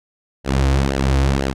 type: tone with flanger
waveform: sawtooth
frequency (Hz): 67.6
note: C#2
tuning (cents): -43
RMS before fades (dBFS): -17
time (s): 0.44-1.54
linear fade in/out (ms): 50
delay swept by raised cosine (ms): 0.82 to 5.22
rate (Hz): 2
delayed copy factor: -0.7
effects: low-pass 8000 Hz 12 dB/octave